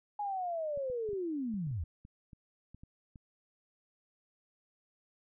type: linear sweep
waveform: sine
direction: down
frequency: 839 to 69.7 Hz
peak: -33 dBFS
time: 0.19-1.84 s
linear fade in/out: 5 ms
type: clicks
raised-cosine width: 5 ms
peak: -39 dBFS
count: 12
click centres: 0.775 / 0.9 / 1.09 / 1.132 / 1.541 / 1.669 / 1.711 / 2.051 / 2.332 / 2.746 / 2.835 / 3.158 s
effects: none